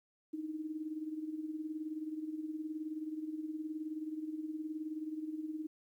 sine tone with tremolo, 311.1 Hz, D#4, in tune, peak -35 dBFS, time 0.33-5.67 s, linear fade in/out 10 ms, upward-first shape sine, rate 19 Hz, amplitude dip 65%, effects 12-bit

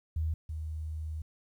sine tone pair in turn, 79.2 / 78.25 Hz, D#2 / D#2, +31 / +10 cents, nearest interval unison, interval 21 cents, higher first, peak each -28 / -34 dBFS, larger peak first, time 0.16-0.34 / 0.49-1.22 s, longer second, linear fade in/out 5 ms, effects 11-bit

